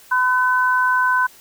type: tone pair together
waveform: sine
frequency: 1010 / 1513.7 Hz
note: B5 / F#6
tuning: +39 / +39 cents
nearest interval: perfect fifth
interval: 700 cents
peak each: -17 dBFS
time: 0.11-1.27 s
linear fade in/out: 10 ms
effects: white hiss -47 dBFS RMS until 1.4 s